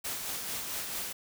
white noise with tremolo, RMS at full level -35 dBFS, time 0.04-1.13 s, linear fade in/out 10 ms, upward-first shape sine, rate 4.5 Hz, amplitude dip 35%, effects none

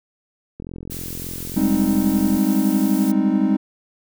click train, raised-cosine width 3 ms, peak -20 dBFS, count 78, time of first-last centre 0.6-2.37 s, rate 43.5 Hz
blue noise, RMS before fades -33 dBFS, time 0.9-3.12 s, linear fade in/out 10 ms
triangle chord, Ab major seventh, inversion third, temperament equal, 196 / 207.7 / 261.6 / 311.1 Hz, G3 / Ab3 / C4 / Eb4, 0 / 0 / 0 / 0 cents, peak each -19 dBFS, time 1.56-3.57 s, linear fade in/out 10 ms
effects none

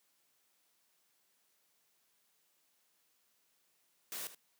white noise with echo, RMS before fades -42 dBFS, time 4.12-4.27 s, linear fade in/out 0 ms, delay 77 ms, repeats 1, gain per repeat -13 dB, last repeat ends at 4.347 s, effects white hiss -75 dBFS RMS until 4.59 s + high-pass 150 Hz 12 dB/octave

